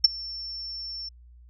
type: tone with ADSR envelope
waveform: sine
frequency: 5410 Hz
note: E8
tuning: 44 cents sharp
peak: -9 dBFS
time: 0.04-1.09 s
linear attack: 5 ms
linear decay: 21 ms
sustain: -24 dB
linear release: 7 ms
effects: added 60 Hz sine -48 dBFS peak until 1.49 s